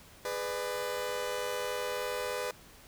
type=chord; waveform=sawtooth; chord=G# diminished; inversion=none; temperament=just; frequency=415.3 / 498.4 / 598 Hz; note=G#4 / B4 / D5; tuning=0 / +16 / +31 cents; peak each=-36 / -31 / -35 dBFS; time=0.25-2.51 s; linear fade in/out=2 ms; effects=pink hiss -55 dBFS RMS until 2.87 s